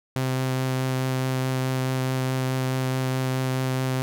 sawtooth tone with vibrato, 130.2 Hz, C3, 8 cents flat, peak -19 dBFS, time 0.16-4.02 s, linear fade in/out 0 ms, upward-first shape triangle, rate 4.7 Hz, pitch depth 10 cents each way, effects none

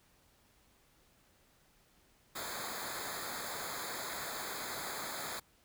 pink noise with comb filter, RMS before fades -41 dBFS, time 2.35-5.4 s, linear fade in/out 10 ms, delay 0.35 ms, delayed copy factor -1, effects pink hiss -68 dBFS RMS until 5.64 s

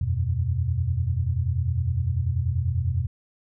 sine chord, E suspended second, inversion none, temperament equal, 82.41 / 92.5 / 123.47 Hz, E2 / F#2 / B2, 0 / 0 / 0 cents, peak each -26 / -26 / -26 dBFS, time 0.01-3.07 s, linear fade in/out 5 ms, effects none

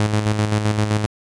sawtooth tone with tremolo, 106 Hz, G#2, 36 cents sharp, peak -11 dBFS, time 0-1.06 s, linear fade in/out 0 ms, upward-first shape square, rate 7.7 Hz, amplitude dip 50%, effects resampled to 22050 Hz

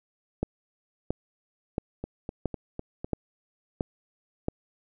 two click trains, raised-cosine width 2 ms, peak -13 / -20 dBFS, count 7 / 5, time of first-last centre 0.43-4.484 / 2.04-3.045 s, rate 1.48 / 3.98 Hz, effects none

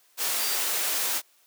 sine tone in noise, 4721 Hz, D8, 8 cents sharp, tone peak -33 dBFS, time 0.37-0.59 s, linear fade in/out 50 ms, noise white, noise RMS -27 dBFS, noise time 0.17-1.22 s, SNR -9 dB, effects white hiss -62 dBFS RMS until 1.46 s + high-pass 400 Hz 12 dB/octave

